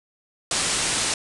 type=low-pass noise; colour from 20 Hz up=white; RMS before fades=-24 dBFS; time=0.51-1.14 s; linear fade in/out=2 ms; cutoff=9800 Hz; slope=96 dB/octave; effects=none